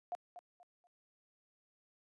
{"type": "tone with echo", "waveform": "sine", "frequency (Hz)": 709, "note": "F5", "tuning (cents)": 26, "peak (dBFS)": -36, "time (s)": [0.12, 0.15], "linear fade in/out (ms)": 0, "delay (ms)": 240, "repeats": 3, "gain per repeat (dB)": -11, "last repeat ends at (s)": 0.87, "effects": ["high-pass 400 Hz 12 dB/octave", "resampled to 24000 Hz"]}